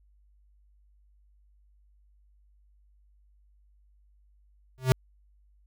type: tone with exponential growth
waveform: square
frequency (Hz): 129.6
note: C3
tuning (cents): -16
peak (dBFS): -14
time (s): 4.78-4.92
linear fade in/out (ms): 0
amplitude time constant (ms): 29
effects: added 50 Hz sine -59 dBFS peak until 5.66 s